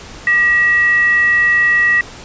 sine tone with frequency modulation, 1917 Hz, A#6, 48 cents sharp, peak -9 dBFS, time 0.27-2.01 s, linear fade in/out 2 ms, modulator 720 Hz, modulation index 0.29, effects pink hiss -34 dBFS RMS until 2.24 s + resampled to 16000 Hz

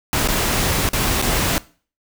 pink noise with dropouts, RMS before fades -19 dBFS, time 0.13-1.58 s, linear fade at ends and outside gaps 0 ms, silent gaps 0.275-0.286 / 0.889-0.933 / 1.216-1.224 s, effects noise-tail reverb RT60 0.4 s tail -20 dB re dry

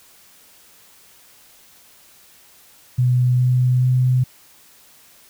sine tone with pitch steps, 124.8 / 125.96 / 127.13 Hz, B2 / B2 / C3, +19 / +35 / -49 cents, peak -13 dBFS, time 2.98-4.24 s, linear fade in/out 10 ms, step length 420 ms, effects white hiss -50 dBFS RMS until 5.29 s

